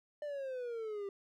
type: exponential sweep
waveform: triangle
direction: down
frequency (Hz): 600 to 391.6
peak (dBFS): -36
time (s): 0.22-1.09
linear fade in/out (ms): 2
effects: none